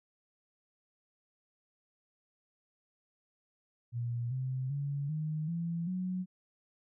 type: tone with pitch steps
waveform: sine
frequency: 119.2 / 129.99 / 141.75 / 154.58 / 168.57 / 183.83 Hz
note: A#2 / C3 / C#3 / D#3 / E3 / F#3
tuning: +39 / -11 / +39 / -11 / +39 / -11 cents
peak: -32 dBFS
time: 3.92-6.26 s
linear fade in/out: 50 ms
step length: 390 ms
effects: none